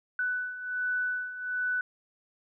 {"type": "beating tone pair", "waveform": "sine", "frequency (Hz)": [1491, 1492.3], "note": ["F#6", "F#6"], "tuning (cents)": [13, 14], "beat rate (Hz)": 1.3, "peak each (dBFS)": [-35, -30], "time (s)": [0.19, 1.81], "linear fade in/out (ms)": 2, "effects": []}